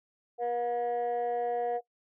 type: tone pair together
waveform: sine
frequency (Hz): 480 / 718.3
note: B4 / F5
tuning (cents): -49 / +48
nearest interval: perfect fifth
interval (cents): 697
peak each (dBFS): -29 / -29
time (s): 0.38-1.81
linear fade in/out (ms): 50
effects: noise-tail reverb RT60 0.1 s tail -20 dB re dry + tanh soft clip ceiling -25 dBFS